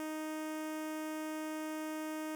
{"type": "tone with notch filter", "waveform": "sawtooth", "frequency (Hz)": 311.1, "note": "D#4", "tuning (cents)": 0, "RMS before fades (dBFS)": -40, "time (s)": [0, 2.35], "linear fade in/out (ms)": 0, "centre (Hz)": 4100, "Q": 1.5, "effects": []}